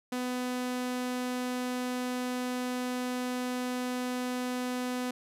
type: tone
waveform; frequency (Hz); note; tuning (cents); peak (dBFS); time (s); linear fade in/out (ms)
sawtooth; 250; B3; +21; -27; 0.12-5.11; 5
effects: resampled to 32000 Hz